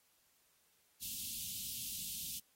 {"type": "band-stop noise", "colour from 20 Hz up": "white", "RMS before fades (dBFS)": -43, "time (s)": [1.01, 2.4], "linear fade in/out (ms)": 20, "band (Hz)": [250, 2800], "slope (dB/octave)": 48, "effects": ["white hiss -73 dBFS RMS until 2.55 s", "AAC 48 kbps"]}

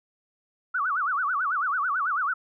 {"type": "tone with vibrato", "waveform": "sine", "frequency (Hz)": 1300, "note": "E6", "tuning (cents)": -24, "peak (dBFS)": -23, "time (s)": [0.74, 2.34], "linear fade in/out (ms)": 10, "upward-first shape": "sine", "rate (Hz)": 9.1, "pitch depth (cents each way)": 270, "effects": []}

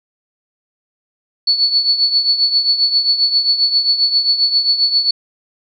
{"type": "tone with tremolo", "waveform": "sine", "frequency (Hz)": 4435, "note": "C#8", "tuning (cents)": 0, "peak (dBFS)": -8, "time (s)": [1.47, 5.11], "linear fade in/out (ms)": 5, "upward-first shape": "triangle", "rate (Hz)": 7.5, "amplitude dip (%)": 75, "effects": []}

